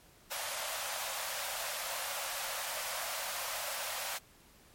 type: high-pass noise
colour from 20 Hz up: pink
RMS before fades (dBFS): -38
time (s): 0.3-4.19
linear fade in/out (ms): 20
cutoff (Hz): 530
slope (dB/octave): 96
effects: pink hiss -61 dBFS RMS until 4.74 s + MP3 64 kbps